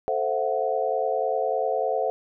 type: chord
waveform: sine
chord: F# half-diminished seventh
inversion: first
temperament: equal with one note detuned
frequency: 440 / 523.3 / 670 / 740 Hz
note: A4 / C5 / E5 / F#5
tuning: 0 / 0 / +28 / 0 cents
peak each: -28 / -27 / -28 / -28 dBFS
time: 0.08-2.1 s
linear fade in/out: 0 ms
effects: none